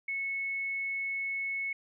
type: tone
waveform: sine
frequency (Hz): 2200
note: C#7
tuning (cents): -14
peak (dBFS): -31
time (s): 0.08-1.73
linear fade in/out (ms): 5
effects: none